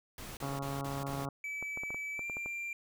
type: noise bursts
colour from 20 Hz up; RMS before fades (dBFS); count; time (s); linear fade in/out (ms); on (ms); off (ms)
pink; -45; 5; 0.18-1.254; 2; 190; 31
type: harmonic tone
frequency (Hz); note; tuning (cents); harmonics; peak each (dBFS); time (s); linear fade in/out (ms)
138.59; C#3; 0; 1 / 2 / 3 / 4 / 5 / 6 / 7 / 8 / 9 / 10; -39 / -42 / -47 / -46 / -46 / -46 / -51 / -46 / -52 / -52; 0.42-1.29; 2
type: clicks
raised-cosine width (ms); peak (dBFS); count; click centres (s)
1; -30; 11; 1.132 / 1.197 / 1.626 / 1.774 / 1.835 / 1.905 / 1.945 / 2.193 / 2.298 / 2.369 / 2.46
type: tone with pitch glide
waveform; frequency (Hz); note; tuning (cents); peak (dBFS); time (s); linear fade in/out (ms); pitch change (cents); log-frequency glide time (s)
triangle; 2300 to 2372; D7 to D7; -37 to +17; -35; 1.44-2.73; 2; +54; 2.14-2.26
effects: none